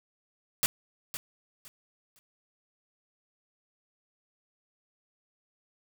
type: noise with echo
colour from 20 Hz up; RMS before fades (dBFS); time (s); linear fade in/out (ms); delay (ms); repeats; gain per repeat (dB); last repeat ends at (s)
white; -25; 0.63-0.66; 0; 510; 3; -12; 2.19
effects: none